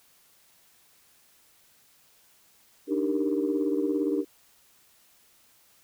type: chord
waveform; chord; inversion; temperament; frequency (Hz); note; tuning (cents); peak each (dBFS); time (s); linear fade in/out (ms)
sine; Eb major seventh; third; equal; 293.7 / 311.1 / 392 / 466.2; D4 / Eb4 / G4 / Bb4; 0 / 0 / 0 / 0; -27 / -30 / -29 / -31; 2.87-4.25; 50
effects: tanh soft clip ceiling -15 dBFS + white hiss -61 dBFS RMS until 5.83 s